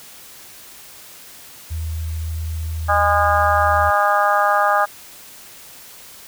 sine tone, 80.3 Hz, E2, 45 cents flat, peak -22 dBFS, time 1.7-3.91 s, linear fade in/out 20 ms
harmonic tone, 204.3 Hz, G#3, 28 cents flat, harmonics 3 / 4 / 5 / 6 / 7 / 8, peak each -21 / -18 / -26 / -18 / -25 / -23 dBFS, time 2.88-4.86 s, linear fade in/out 20 ms
effects white hiss -41 dBFS RMS until 6.27 s

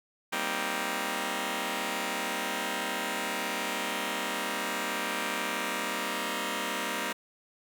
5% pulse chord, C minor seventh, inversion second, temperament just, 196.22 / 235.5 / 261.6 / 314 Hz, G3 / Bb3 / C4 / Eb4, +2 / +18 / 0 / +16 cents, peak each -25 dBFS, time 0.32-7.13 s, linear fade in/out 10 ms, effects none

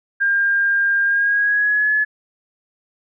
sine tone with pitch glide, 1604 to 1709.2 Hz, G6 to G#6, +39 to +49 cents, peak -14 dBFS, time 0.2-2.05 s, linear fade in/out 20 ms, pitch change +110 cents, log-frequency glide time 1.04-1.93 s, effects none

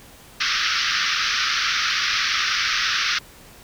pink band-pass noise, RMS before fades -22 dBFS, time 0.4-3.19 s, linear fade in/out 10 ms, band 1200 to 5900 Hz, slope 96 dB/octave, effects pink hiss -46 dBFS RMS until 3.63 s

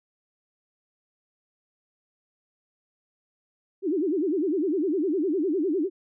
sine tone with vibrato, 340 Hz, F4, 46 cents flat, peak -22 dBFS, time 3.82-5.9 s, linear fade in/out 50 ms, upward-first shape sine, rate 9.9 Hz, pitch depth 280 cents each way, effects none

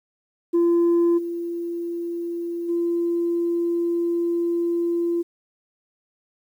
sine tone with level steps, 341.9 Hz, F4, 37 cents flat, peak -13 / -25 / -19 dBFS, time 0.53-5.23 s, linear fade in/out 20 ms, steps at 1.17 / 2.68 s, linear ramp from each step 20 ms, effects tanh soft clip ceiling -14 dBFS + 9-bit

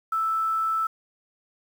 sine tone with quantisation, 1318.5 Hz, E6, in tune, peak -22 dBFS, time 0.12-0.87 s, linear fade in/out 5 ms, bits 8, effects none

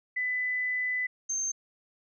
sine tone pair in turn, 2000 / 6326 Hz, B6 / G8, +21 / +15 cents, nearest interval octave + minor sixth, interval 1994 cents, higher second, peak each -27 / -28 dBFS, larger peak first, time 0.16-1.07 / 1.29-1.52 s, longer first, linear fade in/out 10 ms, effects none

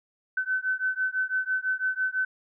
sine beating tone pair, 1517 / 1523 Hz, F#6 / F#6, +43 / +50 cents, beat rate 6 Hz, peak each -28 dBFS, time 0.37-2.25 s, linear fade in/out 5 ms, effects none

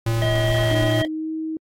square tone with vibrato, 113.7 Hz, A#2, 43 cents flat, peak -20 dBFS, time 0.06-1.02 s, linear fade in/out 5 ms, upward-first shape triangle, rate 2.4 Hz, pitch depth 14 cents each way
brown noise, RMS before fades -31 dBFS, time 0.07-0.88 s, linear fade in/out 2 ms
harmonic tone, 638 Hz, D#5, 43 cents sharp, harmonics 1 / 3 / 5, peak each -22 / -29 / -30 dBFS, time 0.22-1.05 s, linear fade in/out 0 ms
sine tone with pitch glide, 306.5 to 317.3 Hz, D#4 to D#4, -26 to +34 cents, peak -24 dBFS, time 0.71-1.57 s, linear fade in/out 2 ms, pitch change +60 cents, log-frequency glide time 0.83-1.31 s
effects AAC 48 kbps

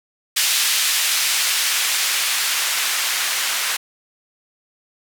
blue noise with band-pass filter sweep, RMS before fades -20 dBFS, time 0.36-3.77 s, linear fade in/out 10 ms, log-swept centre 2700 to 1500 Hz, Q 0.75, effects none

